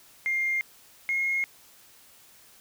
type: tone pair in turn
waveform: sine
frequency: 2114 / 2153 Hz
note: C7 / C7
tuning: +17 / +49 cents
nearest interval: unison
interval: 32 cents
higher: second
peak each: -23 / -23 dBFS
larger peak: neither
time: 0.26-0.61 / 1.09-1.44 s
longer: neither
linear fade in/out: 0 ms
effects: tanh soft clip ceiling -19 dBFS + white hiss -55 dBFS RMS until 2.6 s